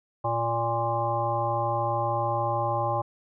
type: harmonic tone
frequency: 116.54 Hz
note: A#2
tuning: in tune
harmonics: 1 / 3 / 5 / 7 / 9 / 10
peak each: -31 / -36 / -30 / -28 / -30 / -41 dBFS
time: 0.24-3.02 s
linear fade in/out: 10 ms
effects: none